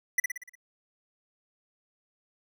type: tone with echo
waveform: square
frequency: 1975.5 Hz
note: B6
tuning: in tune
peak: -21 dBFS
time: 0.18-0.2 s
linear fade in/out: 5 ms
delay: 59 ms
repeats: 6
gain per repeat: -5 dB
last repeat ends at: 0.554 s
effects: none